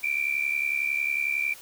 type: tone pair together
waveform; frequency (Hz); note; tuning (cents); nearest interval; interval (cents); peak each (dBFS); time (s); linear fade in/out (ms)
sine; 2318 / 2389; D7 / D7; -23 / +29; minor second; 52; -27; 0.03-1.54; 10
effects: white hiss -47 dBFS RMS until 1.61 s